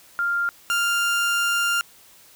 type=tone pair in turn; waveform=sine / 30% pulse; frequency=1396.9 / 1396.9 Hz; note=F6 / F6; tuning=0 / 0 cents; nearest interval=unison; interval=0 cents; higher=neither; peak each=-20 / -17 dBFS; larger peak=second; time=0.19-0.49 / 0.7-1.81 s; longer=second; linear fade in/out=0 ms; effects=white hiss -51 dBFS RMS until 2.35 s